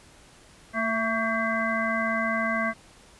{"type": "harmonic tone with a mistuned harmonic", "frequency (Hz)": 225.9, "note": "A3", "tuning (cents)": 46, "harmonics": [1, 3, 5, 7, 9], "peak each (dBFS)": [-30, -30, -30, -30, -30], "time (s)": [0.73, 2.74], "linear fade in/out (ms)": 50, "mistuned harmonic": 3, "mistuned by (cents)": -34, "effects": ["pink hiss -53 dBFS RMS until 3.19 s", "resampled to 24000 Hz"]}